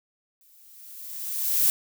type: noise with exponential growth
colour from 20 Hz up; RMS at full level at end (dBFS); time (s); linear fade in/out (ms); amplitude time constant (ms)
violet; -19; 0.41-1.7; 1; 280
effects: none